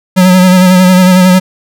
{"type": "tone with vibrato", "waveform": "square", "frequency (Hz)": 183.7, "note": "F#3", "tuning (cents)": -12, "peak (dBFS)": -3, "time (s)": [0.16, 1.4], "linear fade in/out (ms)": 20, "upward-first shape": "sine", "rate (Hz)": 11, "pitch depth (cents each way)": 34, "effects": []}